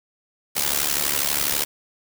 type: noise with amplitude modulation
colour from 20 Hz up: white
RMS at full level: -19 dBFS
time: 0.55-1.65 s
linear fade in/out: 20 ms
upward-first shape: sine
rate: 72.1 Hz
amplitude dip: 85%
effects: none